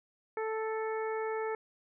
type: harmonic tone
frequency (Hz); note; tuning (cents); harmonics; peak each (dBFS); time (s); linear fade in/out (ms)
440; A4; 0; 1 / 2 / 3 / 4 / 5; -33 / -39 / -43 / -45 / -47; 0.37-1.55; 2
effects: none